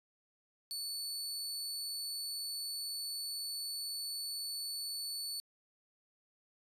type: tone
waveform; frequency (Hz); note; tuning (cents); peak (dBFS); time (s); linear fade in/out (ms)
sawtooth; 4462; C#8; +11; -35; 0.71-5.4; 0
effects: resampled to 32000 Hz